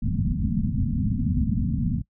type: low-pass noise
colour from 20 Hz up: white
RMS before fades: -24 dBFS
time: 0.02-2.02 s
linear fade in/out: 10 ms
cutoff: 250 Hz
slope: 96 dB/octave
effects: noise-tail reverb RT60 0.1 s tail -21 dB re dry